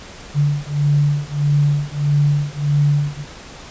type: beating tone pair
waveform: sine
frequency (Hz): 144.5 / 146.1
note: D3 / D3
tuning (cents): -28 / -9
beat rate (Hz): 1.6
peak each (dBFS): -17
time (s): 0.34-3.25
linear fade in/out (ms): 50
effects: pink hiss -37 dBFS RMS until 3.7 s + resampled to 16000 Hz